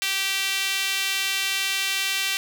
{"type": "tone with high-pass filter", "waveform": "sawtooth", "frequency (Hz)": 388.9, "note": "G4", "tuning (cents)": -14, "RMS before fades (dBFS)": -25, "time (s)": [0.02, 2.37], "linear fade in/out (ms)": 0, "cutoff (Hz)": 2600, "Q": 1.7, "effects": []}